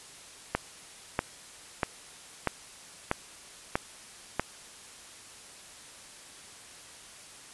click train, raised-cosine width 0.5 ms, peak -10 dBFS, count 7, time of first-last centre 0.55-4.396 s, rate 1.56 Hz, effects white hiss -49 dBFS RMS until 7.53 s + resampled to 24000 Hz

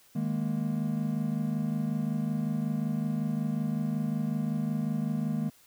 triangle chord, D# suspended fourth, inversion none, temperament equal, 155.56 / 207.7 / 233.1 Hz, D#3 / G#3 / A#3, 0 / 0 / 0 cents, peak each -30 dBFS, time 0.15-5.5 s, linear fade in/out 10 ms, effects white hiss -60 dBFS RMS until 5.66 s

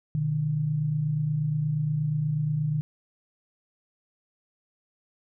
sine tone pair together, 123.41 / 151.8 Hz, B2 / D#3, -1 / -42 cents, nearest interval major third, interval 359 cents, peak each -32 / -24 dBFS, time 0.15-2.81 s, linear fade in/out 0 ms, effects none

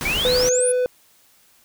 pink noise, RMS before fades -27 dBFS, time 0.01-0.49 s, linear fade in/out 0 ms
sine exponential sweep, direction up, 2217 to 10548 Hz, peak -20 dBFS, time 0.05-0.72 s, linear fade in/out 5 ms
triangle tone, 500 Hz, B4, 21 cents sharp, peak -15 dBFS, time 0.25-0.86 s, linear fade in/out 0 ms
effects white hiss -56 dBFS RMS until 1.64 s

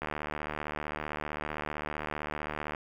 click train, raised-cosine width 0.5 ms, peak -19 dBFS, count 207, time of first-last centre 0.02-2.748 s, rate 75.5 Hz, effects 9-bit

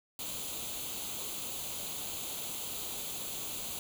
white noise with comb filter, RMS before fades -39 dBFS, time 0.19-3.79 s, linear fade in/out 2 ms, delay 0.28 ms, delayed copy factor +0.7, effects none

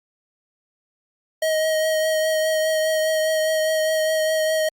square tone with vibrato, 630 Hz, D#5, 21 cents sharp, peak -19 dBFS, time 1.42-4.69 s, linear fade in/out 5 ms, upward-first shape triangle, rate 4.9 Hz, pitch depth 19 cents each way, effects Opus 48 kbps

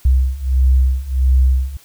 sine beating tone pair, 64 / 65.5 Hz, C2 / C2, -38 / +2 cents, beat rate 1.5 Hz, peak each -15 / -13 dBFS, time 0.05-1.77 s, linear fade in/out 5 ms, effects white hiss -48 dBFS RMS until 1.84 s

